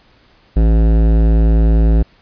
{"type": "tone with hard clipping", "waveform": "sine", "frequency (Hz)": 55, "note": "A1", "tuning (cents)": 0, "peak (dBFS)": -10, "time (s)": [0.56, 2.03], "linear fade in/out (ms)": 10, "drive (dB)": 16, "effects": ["pink hiss -51 dBFS RMS until 2.21 s", "resampled to 11025 Hz"]}